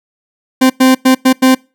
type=tone bursts at uneven times; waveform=40% pulse; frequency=260 Hz; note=C4; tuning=11 cents flat; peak=-4 dBFS; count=5; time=0.61-0.7 / 0.8-0.95 / 1.05-1.15 / 1.25-1.33 / 1.42-1.55 s; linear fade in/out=10 ms; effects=noise-tail reverb RT60 0.3 s tail -25 dB re dry

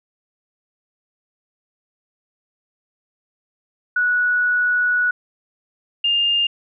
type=tone pair in turn; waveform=sine; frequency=1469 / 2812 Hz; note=F#6 / F7; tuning=-13 / +11 cents; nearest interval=major seventh; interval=1124 cents; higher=second; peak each=-15 dBFS; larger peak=neither; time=3.96-5.11 / 6.04-6.47 s; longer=first; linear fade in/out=5 ms; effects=none

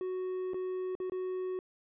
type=tone with dropouts; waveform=triangle; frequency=370 Hz; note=F#4; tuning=in tune; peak=-31 dBFS; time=0.01-1.59 s; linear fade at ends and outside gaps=1 ms; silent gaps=0.535-0.543 / 0.952-1.001 / 1.098-1.12 s; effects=resampled to 8000 Hz

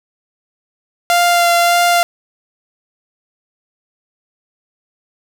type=tone with vibrato; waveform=sawtooth; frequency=694 Hz; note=F5; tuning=11 cents flat; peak=-6 dBFS; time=1.1-2.03 s; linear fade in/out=0 ms; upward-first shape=sine; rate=1.7 Hz; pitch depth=12 cents each way; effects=none

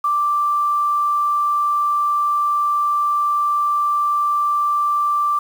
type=tone with quantisation; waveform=sine; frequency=1174.7 Hz; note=D6; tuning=in tune; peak=-15 dBFS; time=0.04-5.39 s; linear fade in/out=5 ms; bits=7; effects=none

